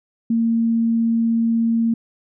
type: tone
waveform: sine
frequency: 229.1 Hz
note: A#3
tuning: 30 cents flat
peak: -15 dBFS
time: 0.3-1.94 s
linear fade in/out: 5 ms
effects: none